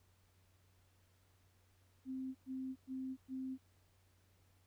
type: tone bursts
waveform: sine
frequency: 261.5 Hz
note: C4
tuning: 1 cent flat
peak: -40 dBFS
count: 4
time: 2.05-3.58 s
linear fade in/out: 50 ms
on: 300 ms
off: 110 ms
effects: added 92 Hz sine -70 dBFS peak until 4.66 s + pink hiss -75 dBFS RMS until 4.66 s